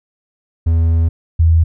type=tone pair in turn; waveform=triangle / sine; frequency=82.3 / 81.98 Hz; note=E2 / E2; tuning=-2 / -9 cents; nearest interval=unison; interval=7 cents; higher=first; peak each=-8 / -7 dBFS; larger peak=second; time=0.66-1.09 / 1.39-1.64 s; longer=first; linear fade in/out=10 ms; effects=none